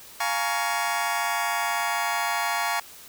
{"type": "chord", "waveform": "25% pulse", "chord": "Bb minor seventh", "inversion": "second", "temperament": "just", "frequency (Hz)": [699.2, 839.1, 932.3, 1118.8], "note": ["F5", "Ab5", "Bb5", "Db6"], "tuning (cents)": [2, 18, 0, 16], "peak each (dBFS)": -26, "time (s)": [0.2, 2.8], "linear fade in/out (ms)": 5, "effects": ["white hiss -46 dBFS RMS until 3.08 s"]}